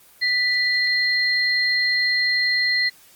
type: tone pair together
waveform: sine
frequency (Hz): 1975.5 / 4190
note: B6 / C8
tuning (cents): 0 / +2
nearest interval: octave + minor second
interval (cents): 1302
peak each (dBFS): -19 / -22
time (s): 0.21-2.9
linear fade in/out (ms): 20
effects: white hiss -51 dBFS RMS until 3.15 s + Opus 24 kbps